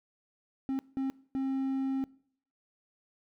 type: tone bursts at uneven times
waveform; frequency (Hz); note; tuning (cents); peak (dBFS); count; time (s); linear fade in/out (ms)
triangle; 267.5; C4; +38; -27; 3; 0.69-0.79 / 0.97-1.1 / 1.35-2.04; 0
effects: noise-tail reverb RT60 0.6 s tail -22 dB re dry